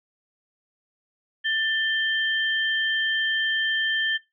sine tone pair together, 1776 / 3142 Hz, A6 / G7, +16 / +3 cents, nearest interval minor seventh, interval 987 cents, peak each -24 / -26 dBFS, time 1.44-4.18 s, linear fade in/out 20 ms, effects noise-tail reverb RT60 0.2 s tail -18 dB re dry

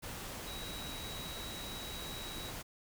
sine tone in noise, 3863 Hz, B7, 39 cents flat, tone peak -46 dBFS, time 0.46-2.51 s, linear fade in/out 20 ms, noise pink, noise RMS -44 dBFS, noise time 0.02-2.63 s, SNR -5 dB, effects none

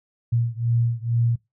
sine beating tone pair, 116.54 / 118.74 Hz, A#2 / A#2, 0 / +32 cents, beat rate 2.2 Hz, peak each -22 / -23 dBFS, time 0.32-1.36 s, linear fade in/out 10 ms, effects noise-tail reverb RT60 0.2 s tail -22 dB re dry

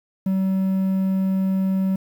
triangle tone, 190.7 Hz, G3, 47 cents flat, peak -16 dBFS, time 0.26-1.96 s, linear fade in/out 5 ms, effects 8-bit

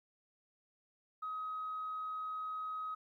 sine tone, 1265 Hz, D#6, 28 cents sharp, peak -37 dBFS, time 1.22-2.95 s, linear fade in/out 10 ms, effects tanh soft clip ceiling -33 dBFS + 13-bit

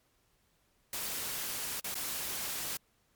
white noise with dropouts, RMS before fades -37 dBFS, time 0.93-2.77 s, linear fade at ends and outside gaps 2 ms, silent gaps 1.8-1.843 / 1.944-1.953 s, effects pink hiss -72 dBFS RMS until 3.15 s + MP3 96 kbps

